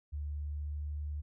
sine tone with pitch glide, 73.42 to 74.1 Hz, D2 to D2, 0 to +16 cents, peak -35 dBFS, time 0.12-1.22 s, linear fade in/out 20 ms, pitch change +16 cents, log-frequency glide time 0.23-0.95 s, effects none

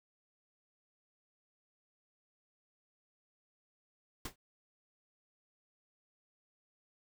pink noise with exponential decay, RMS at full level -36 dBFS, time 4.25-4.36 s, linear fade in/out 5 ms, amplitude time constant 22 ms, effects none

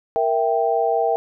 sine chord, E diminished, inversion second, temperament equal, 466.2 / 659.3 / 784 Hz, Bb4 / E5 / G5, 0 / 0 / 0 cents, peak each -21 dBFS, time 0.16-1.16 s, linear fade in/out 0 ms, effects none

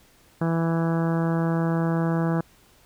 harmonic tone, 165.4 Hz, E3, 6 cents sharp, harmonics 1 / 2 / 3 / 4 / 5 / 6 / 7 / 8 / 9 / 10, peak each -22 / -28 / -32 / -34 / -36 / -38 / -39 / -40 / -41 / -42 dBFS, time 0.41-2.41 s, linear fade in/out 5 ms, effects pink hiss -57 dBFS RMS until 2.85 s

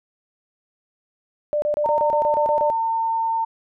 sine tone bursts, 594 Hz, D5, 20 cents sharp, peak -18 dBFS, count 10, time 1.53-2.701 s, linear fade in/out 0 ms, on 91 ms, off 29 ms
sine tone with pitch glide, 916 to 905 Hz, A#5 to A5, -31 to +48 cents, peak -19 dBFS, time 1.84-3.45 s, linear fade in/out 10 ms, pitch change -21 cents, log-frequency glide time 1.98-2.29 s
effects none

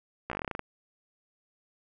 slowing click train, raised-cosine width 0.5 ms, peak -18 dBFS, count 12, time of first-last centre 0.3-0.593 s, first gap 15 ms, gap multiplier 1.11, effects none

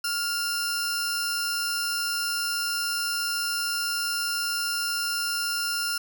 sawtooth tone pair together, 1396.9 / 5270 Hz, F6 / E8, 0 / -1 cents, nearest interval octave + major seventh, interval 2299 cents, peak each -24 / -27 dBFS, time 0.04-5.98 s, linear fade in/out 5 ms, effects none

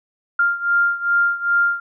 sine beating tone pair, 1396.9 / 1399.4 Hz, F6 / F6, 0 / +3 cents, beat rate 2.5 Hz, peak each -17 / -20 dBFS, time 0.39-1.8 s, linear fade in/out 5 ms, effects none

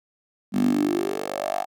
10% pulse tone with high-pass filter sweep, 49 Hz, G1, in tune, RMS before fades -24 dBFS, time 0.52-1.66 s, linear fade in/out 50 ms, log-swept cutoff 210 to 760 Hz, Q 7.6, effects none

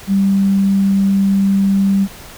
sine tone, 196.1 Hz, G3, 1 cent sharp, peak -10 dBFS, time 0.07-2.08 s, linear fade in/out 50 ms, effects pink hiss -36 dBFS RMS until 2.37 s

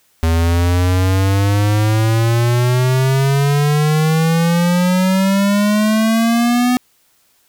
square exponential sweep, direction up, 81 to 250.7 Hz, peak -12 dBFS, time 0.23-6.77 s, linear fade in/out 0 ms, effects white hiss -57 dBFS RMS until 7.48 s

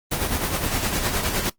pink noise with tremolo, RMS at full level -22 dBFS, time 0.11-1.5 s, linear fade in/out 10 ms, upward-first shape sine, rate 9.7 Hz, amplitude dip 50%, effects noise-tail reverb RT60 0.1 s tail -17 dB re dry + Opus 24 kbps

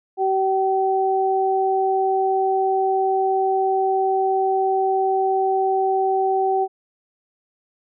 sine tone pair together, 383 / 766 Hz, G4 / G5, -40 / -40 cents, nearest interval octave, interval 1200 cents, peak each -20 / -19 dBFS, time 0.17-6.68 s, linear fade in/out 50 ms, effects none

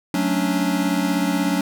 square chord, D major seventh, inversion first, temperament equal, 185 / 220 / 277.2 / 293.7 Hz, F#3 / A3 / C#4 / D4, 0 / 0 / 0 / 0 cents, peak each -24 / -28 / -24 / -25 dBFS, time 0.14-1.61 s, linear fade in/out 2 ms, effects none

